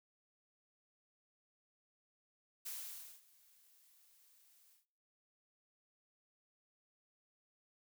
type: noise with ADSR envelope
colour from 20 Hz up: blue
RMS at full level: -44 dBFS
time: 2.65-4.86 s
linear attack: 14 ms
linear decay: 550 ms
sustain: -24 dB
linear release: 140 ms
effects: noise-tail reverb RT60 0.9 s tail -26 dB re dry